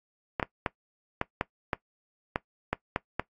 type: clicks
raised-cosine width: 0.5 ms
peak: -11 dBFS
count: 10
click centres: 0.398 / 0.428 / 0.662 / 1.214 / 1.411 / 1.732 / 2.359 / 2.73 / 2.961 / 3.196 s
effects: noise-tail reverb RT60 0.1 s tail -19 dB re dry + AAC 48 kbps